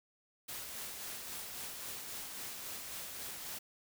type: noise with tremolo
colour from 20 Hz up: white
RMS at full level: -43 dBFS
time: 0.48-3.59 s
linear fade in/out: 10 ms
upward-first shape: sine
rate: 3.7 Hz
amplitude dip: 30%
effects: none